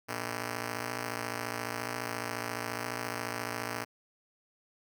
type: ring-modulated tone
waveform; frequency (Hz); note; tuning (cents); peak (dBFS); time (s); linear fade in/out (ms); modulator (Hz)
5% pulse; 179.8; F#3; -49; -20; 0.08-3.85; 20; 62.7
effects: none